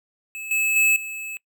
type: tone with level steps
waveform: square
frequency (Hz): 2600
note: E7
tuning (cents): -24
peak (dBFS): -32 / -20 / -16 / -31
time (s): 0.35-1.37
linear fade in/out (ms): 0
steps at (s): 0.51 / 0.76 / 0.96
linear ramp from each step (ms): 2
effects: noise-tail reverb RT60 0.1 s tail -23 dB re dry